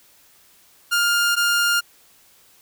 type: tone pair in turn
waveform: sawtooth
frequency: 1407 / 1407 Hz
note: F6 / F6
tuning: +12 / +12 cents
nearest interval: unison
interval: 0 cents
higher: neither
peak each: -13 dBFS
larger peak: neither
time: 0.91-1.36 / 1.36-1.81 s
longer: neither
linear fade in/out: 20 ms
effects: white hiss -54 dBFS RMS until 2.61 s